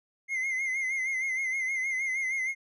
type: tone with vibrato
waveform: triangle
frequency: 2093 Hz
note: C7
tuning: in tune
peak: -26 dBFS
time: 0.28-2.55 s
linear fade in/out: 50 ms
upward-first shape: sine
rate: 6.4 Hz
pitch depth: 58 cents each way
effects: resampled to 24000 Hz